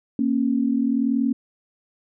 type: tone pair together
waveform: sine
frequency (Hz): 233.1 / 274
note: A#3 / C#4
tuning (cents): 0 / -20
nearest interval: minor third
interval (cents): 280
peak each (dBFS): -21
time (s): 0.19-1.33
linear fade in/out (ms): 2
effects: none